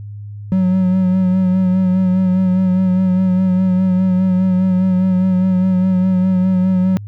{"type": "tone with vibrato", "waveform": "triangle", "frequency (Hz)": 185.5, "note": "F#3", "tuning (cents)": 5, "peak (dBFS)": -9, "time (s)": [0.52, 6.97], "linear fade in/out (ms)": 0, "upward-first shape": "sine", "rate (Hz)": 4.9, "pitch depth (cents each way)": 29, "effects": ["added 103 Hz sine -27 dBFS peak until 7.07 s"]}